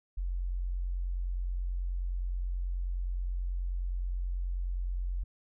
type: tone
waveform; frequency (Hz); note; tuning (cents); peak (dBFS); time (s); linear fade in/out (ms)
sine; 44.71; F1; +41; -30; 0.17-5.24; 10
effects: none